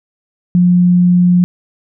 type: tone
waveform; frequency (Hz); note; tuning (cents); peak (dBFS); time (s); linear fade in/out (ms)
sine; 177.9; F3; +32; -6; 0.55-1.44; 0
effects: none